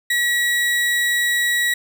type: tone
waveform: 35% pulse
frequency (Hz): 1923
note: B6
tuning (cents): -47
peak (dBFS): -15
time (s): 0.1-1.74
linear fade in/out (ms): 5
effects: none